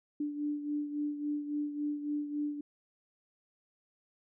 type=beating tone pair; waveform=sine; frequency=293.7 / 297.3 Hz; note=D4 / D4; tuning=0 / +21 cents; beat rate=3.6 Hz; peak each=-33 / -40 dBFS; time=0.2-2.61 s; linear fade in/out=5 ms; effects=none